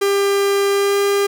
45% pulse tone with pitch glide, 398.6 to 401.4 Hz, G4 to G4, +29 to +41 cents, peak -14 dBFS, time 0.01-1.27 s, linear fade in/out 10 ms, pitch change +12 cents, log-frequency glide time 0.7-0.97 s, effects none

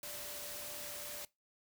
sine tone in noise, 587.3 Hz, D5, in tune, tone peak -52 dBFS, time 0.03-1.25 s, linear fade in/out 2 ms, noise white, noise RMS -45 dBFS, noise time 0.03-1.25 s, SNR -10 dB, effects noise-tail reverb RT60 0.2 s tail -21 dB re dry

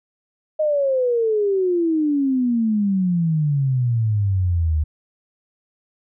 sine exponential sweep, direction down, 626 to 74.7 Hz, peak -16 dBFS, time 0.59-4.84 s, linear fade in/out 10 ms, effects none

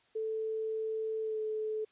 sine tone with pitch glide, 440 to 432.9 Hz, A4 to A4, 0 to -28 cents, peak -32 dBFS, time 0.15-1.85 s, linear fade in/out 10 ms, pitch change -28 cents, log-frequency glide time 1.22-1.4 s, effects white hiss -68 dBFS RMS until 1.91 s + resampled to 8000 Hz

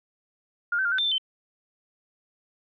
sine tone with pitch steps, 1415 / 1539 / 1405 / 1525 / 3575 / 3543 / 3078 Hz, F6 / G6 / F6 / G6 / A7 / A7 / G7, +22 / -32 / +10 / -48 / +27 / +11 / -32 cents, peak -22 dBFS, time 0.72-1.182 s, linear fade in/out 5 ms, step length 66 ms, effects none

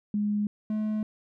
sine / triangle tone pair in turn, 207.7 / 214.5 Hz, G#3 / A3, 0 / -44 cents, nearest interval minor second, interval 56 cents, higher second, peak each -24 dBFS, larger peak neither, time 0.14-0.47 / 0.7-1.03 s, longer neither, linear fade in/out 2 ms, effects none

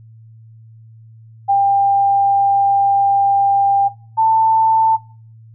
sine tone pair in turn, 795 / 890.1 Hz, G5 / A5, +24 / +20 cents, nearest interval major second, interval 196 cents, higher second, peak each -10 dBFS, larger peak neither, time 1.48-3.89 / 4.17-4.97 s, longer first, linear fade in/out 20 ms, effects noise-tail reverb RT60 0.4 s tail -17 dB re dry + added 112 Hz sine -39 dBFS peak until 5.54 s

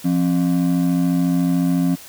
triangle ring-modulated tone, 220 Hz, A3, in tune, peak -10 dBFS, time 0.04-1.96 s, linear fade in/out 20 ms, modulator 47 Hz, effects white hiss -40 dBFS RMS until 2.08 s

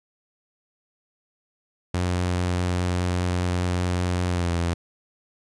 sawtooth tone with pitch glide, 89.5 to 85.56 Hz, F2 to F2, +43 to -35 cents, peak -18 dBFS, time 1.94-4.74 s, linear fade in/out 5 ms, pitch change -78 cents, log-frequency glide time 4.29-4.53 s, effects resampled to 22050 Hz + 10-bit

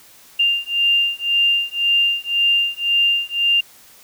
sine beating tone pair, 2794 / 2795.9 Hz, F7 / F7, 0 / +1 cents, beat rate 1.9 Hz, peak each -18 dBFS, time 0.39-3.61 s, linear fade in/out 10 ms, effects white hiss -47 dBFS RMS until 4.03 s

